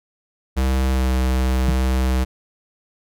square tone with pitch glide, 65.41 to 64.36 Hz, C2 to C2, 0 to -28 cents, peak -17 dBFS, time 0.56-2.25 s, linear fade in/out 20 ms, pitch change -28 cents, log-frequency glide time 0.93-1 s
sine tone with exponential decay, 158.6 Hz, D#3, 33 cents sharp, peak -14 dBFS, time 1.68-1.77 s, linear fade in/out 5 ms, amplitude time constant 19 ms
effects none

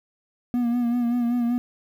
triangle tone with vibrato, 240 Hz, B3, 49 cents flat, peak -18 dBFS, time 0.54-1.58 s, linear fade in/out 0 ms, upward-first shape sine, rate 5.2 Hz, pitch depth 41 cents each way, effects 9-bit

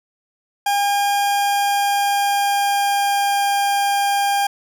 40% pulse tone with pitch glide, 808 to 802.9 Hz, G#5 to G5, -48 to +41 cents, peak -15 dBFS, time 0.66-4.47 s, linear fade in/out 5 ms, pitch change -11 cents, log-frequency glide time 1.03-3.51 s, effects none

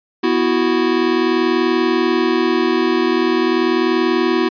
square chord, B suspended fourth, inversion none, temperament equal, 246.9 / 329.6 / 370 Hz, B3 / E4 / F#4, 0 / 0 / 0 cents, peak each -21 / -18 / -18 dBFS, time 0.23-4.49 s, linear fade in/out 10 ms, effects resampled to 11025 Hz

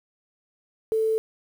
sine tone with quantisation, 441.6 Hz, A4, 6 cents sharp, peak -20 dBFS, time 0.92-1.18 s, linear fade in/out 0 ms, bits 8, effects none

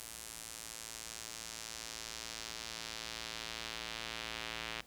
square tone with band-pass filter sweep, 56.3 Hz, A1, 40 cents sharp, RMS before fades -45 dBFS, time 0-4.81 s, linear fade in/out 0 ms, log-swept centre 9700 to 2900 Hz, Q 1.2, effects pink hiss -61 dBFS RMS until 4.86 s

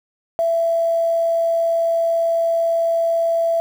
sine tone with quantisation, 667 Hz, E5, 20 cents sharp, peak -15 dBFS, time 0.39-3.6 s, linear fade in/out 0 ms, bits 7, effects none

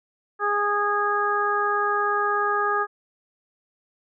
harmonic tone, 411.8 Hz, G#4, 15 cents flat, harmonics 1 / 2 / 3 / 4, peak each -27 / -28 / -23 / -27 dBFS, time 0.39-2.87 s, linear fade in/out 50 ms, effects none

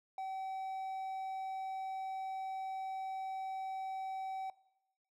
triangle tone, 765 Hz, G5, 42 cents flat, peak -36 dBFS, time 0.18-4.5 s, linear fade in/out 2 ms, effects noise-tail reverb RT60 0.9 s tail -20 dB re dry

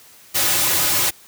white noise with comb filter, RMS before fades -18 dBFS, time 0.34-1.11 s, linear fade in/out 20 ms, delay 4.4 ms, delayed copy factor -0.75, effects white hiss -47 dBFS RMS until 1.27 s + high-pass 60 Hz 12 dB/octave

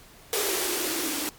violet noise with band-pass filter sweep, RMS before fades -28 dBFS, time 0.33-1.29 s, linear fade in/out 0 ms, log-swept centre 420 to 280 Hz, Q 8.2, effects pink hiss -51 dBFS RMS until 1.38 s + MP3 96 kbps

